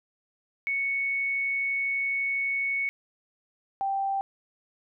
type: tone pair in turn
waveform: sine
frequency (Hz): 2217 / 783.8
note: C#7 / G5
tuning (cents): 0 / 0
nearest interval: octave + tritone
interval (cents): 1800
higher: first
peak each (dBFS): -25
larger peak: neither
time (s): 0.67-2.89 / 3.81-4.21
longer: first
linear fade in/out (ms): 0
effects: none